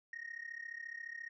sine tone with amplitude modulation, 1864 Hz, A#6, 1 cent flat, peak -38 dBFS, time 0.13-1.29 s, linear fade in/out 2 ms, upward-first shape sine, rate 34.4 Hz, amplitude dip 90%, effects tanh soft clip ceiling -38 dBFS

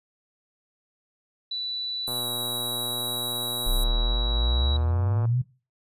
sine tone with pitch glide, 3963 to 3886 Hz, B7 to B7, +5 to -29 cents, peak -28 dBFS, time 1.51-4.77 s, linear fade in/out 5 ms, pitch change -34 cents, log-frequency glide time 2.06-2.28 s
pink high-pass noise, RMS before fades -33 dBFS, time 2.07-3.84 s, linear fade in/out 5 ms, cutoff 9300 Hz, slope 48 dB/octave
click train, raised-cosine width 1 ms, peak -23 dBFS, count 385, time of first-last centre 2.08-5.254 s, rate 121 Hz
sine exponential sweep, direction up, 30.38 to 130 Hz, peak -21 dBFS, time 3.66-5.42 s, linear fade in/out 10 ms
effects noise-tail reverb RT60 0.3 s tail -17 dB re dry + resampled to 32000 Hz

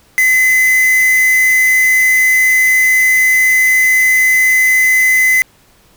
triangle tone with quantisation, 2033 Hz, B6, 50 cents sharp, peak -6 dBFS, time 0.18-5.42 s, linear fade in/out 0 ms, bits 3, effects pink hiss -49 dBFS RMS until 5.96 s

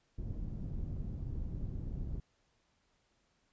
pink low-pass noise, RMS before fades -39 dBFS, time 0.18-2.2 s, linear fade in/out 5 ms, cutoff 170 Hz, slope 12 dB/octave, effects pink hiss -75 dBFS RMS until 3.52 s + resampled to 16000 Hz

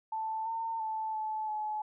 sine tone with pitch steps, 882 / 906 / 877 / 867 / 854 Hz, A5 / A#5 / A5 / A5 / G#5, +4 / -50 / -6 / -26 / +48 cents, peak -32 dBFS, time 0.12-1.82 s, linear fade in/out 5 ms, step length 340 ms, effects none

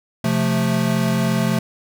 square chord, F major, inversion second, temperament equal, 130.81 / 174.61 / 220 Hz, C3 / F3 / A3, 0 / 0 / 0 cents, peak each -23 / -22 / -21 dBFS, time 0.24-1.59 s, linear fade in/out 5 ms, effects none

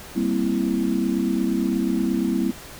sine chord, C dominant seventh, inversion second, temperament equal with one note detuned, 196 / 233.1 / 261.6 / 331.2 Hz, G3 / Bb3 / C4 / E4, 0 / 0 / 0 / +8 cents, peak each -25 dBFS, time 0.15-2.52 s, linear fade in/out 20 ms, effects pink hiss -40 dBFS RMS until 2.79 s

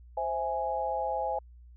sine chord, C augmented, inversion none, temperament equal, 523.3 / 659.3 / 830.6 Hz, C5 / E5 / G#5, 0 / 0 / 0 cents, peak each -34 / -34 / -31 dBFS, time 0.17-1.39 s, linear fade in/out 5 ms, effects added 60 Hz sine -49 dBFS peak until 1.76 s

